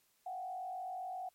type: tone with frequency modulation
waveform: sine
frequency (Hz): 740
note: F#5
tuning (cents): 0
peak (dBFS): -39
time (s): 0.26-1.29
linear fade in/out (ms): 5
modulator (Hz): 47.5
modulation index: 0.68
effects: white hiss -73 dBFS RMS until 1.34 s + MP3 64 kbps